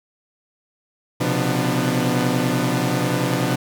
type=tone cluster; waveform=sawtooth; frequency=124.3 / 134.6 / 175.8 / 248.1 / 298.8 Hz; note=B2 / C3 / F3 / B3 / D4; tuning=+12 / +49 / +12 / +8 / +30 cents; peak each=-21 dBFS; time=1.2-3.56 s; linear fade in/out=10 ms; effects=none